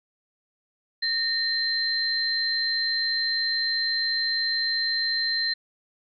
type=tone pair together; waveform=sine; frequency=1834 / 4117 Hz; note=A#6 / C8; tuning=-29 / -29 cents; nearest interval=octave + major second; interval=1400 cents; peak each=-28 / -24 dBFS; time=1.02-5.54 s; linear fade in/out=10 ms; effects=none